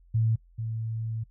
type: tone pair in turn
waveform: sine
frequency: 112.2 / 112.2 Hz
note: A2 / A2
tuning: +34 / +34 cents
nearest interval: unison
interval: 0 cents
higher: neither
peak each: -21 / -29 dBFS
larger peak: first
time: 0.14-0.36 / 0.58-1.24 s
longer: second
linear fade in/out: 10 ms
effects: noise-tail reverb RT60 0.1 s tail -23 dB re dry + added 43 Hz sine -54 dBFS peak until 1.3 s

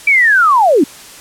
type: linear sweep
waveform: sine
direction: down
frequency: 2349 to 245.4 Hz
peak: -6 dBFS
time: 0.07-0.84 s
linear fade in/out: 5 ms
effects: white hiss -35 dBFS RMS until 1.2 s + low-pass 11000 Hz 12 dB/octave

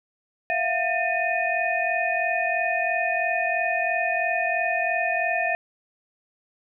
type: tone cluster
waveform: sine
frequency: 669 / 712 / 1798 / 2485 Hz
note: E5 / F5 / A6 / D#7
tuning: +25 / +33 / +37 / -3 cents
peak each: -27 dBFS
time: 0.5-5.55 s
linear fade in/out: 0 ms
effects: none

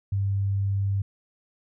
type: tone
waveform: sine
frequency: 98.8 Hz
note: G2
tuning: 14 cents sharp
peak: -22 dBFS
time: 0.12-1.02 s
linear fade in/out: 5 ms
effects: none

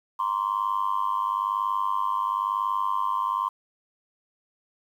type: tone with amplitude modulation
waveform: sine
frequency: 1046.5 Hz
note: C6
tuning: in tune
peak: -18 dBFS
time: 0.19-3.49 s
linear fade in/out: 10 ms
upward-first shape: sine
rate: 101 Hz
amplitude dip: 100%
effects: tanh soft clip ceiling -16 dBFS + 9-bit

